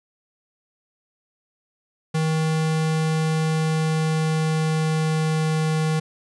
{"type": "tone with pitch glide", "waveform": "square", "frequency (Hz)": [158.3, 157.21], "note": ["D#3", "D#3"], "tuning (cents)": [30, 18], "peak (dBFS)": -20, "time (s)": [2.14, 6], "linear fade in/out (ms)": 10, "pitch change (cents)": -12, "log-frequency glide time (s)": [3.49, 5.76], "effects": ["resampled to 24000 Hz", "10-bit"]}